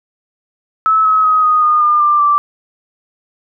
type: tone with pitch steps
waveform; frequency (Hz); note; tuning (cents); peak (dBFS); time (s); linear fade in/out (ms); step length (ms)
sine; 1300 / 1280.6 / 1261.5 / 1242.7 / 1224.2 / 1206 / 1188 / 1170.3; E6 / D#6 / D#6 / D#6 / D#6 / D6 / D6 / D6; -24 / +49 / +23 / -3 / -28 / +46 / +20 / -6; -8; 0.86-2.38; 0; 190
effects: none